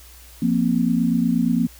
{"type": "chord", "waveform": "sine", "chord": "F suspended fourth", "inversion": "none", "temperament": "equal", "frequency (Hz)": [174.61, 233.1, 261.6], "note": ["F3", "Bb3", "C4"], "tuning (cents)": [0, 0, 0], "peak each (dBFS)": [-22, -19, -22], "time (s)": [0.42, 1.67], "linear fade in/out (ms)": 5, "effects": ["added 60 Hz sine -45 dBFS peak until 1.79 s", "white hiss -47 dBFS RMS until 1.79 s"]}